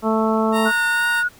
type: harmonic tone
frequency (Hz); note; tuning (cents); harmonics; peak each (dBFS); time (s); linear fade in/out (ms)
220.4; A3; +3; 1 / 2 / 3 / 4 / 5 / 6; -19 / -22 / -24 / -25 / -26 / -27; 0.02-0.72; 50
type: tone with vibrato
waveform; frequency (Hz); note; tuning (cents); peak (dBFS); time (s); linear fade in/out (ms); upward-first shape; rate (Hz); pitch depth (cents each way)
15% pulse; 921; A#5; -21; -17; 0.52-1.24; 50; triangle; 2.2; 17
type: tone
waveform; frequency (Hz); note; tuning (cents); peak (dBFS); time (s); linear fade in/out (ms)
sine; 1455; F#6; -29; -17; 0.65-1.29; 20
effects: pink hiss -48 dBFS RMS until 1.39 s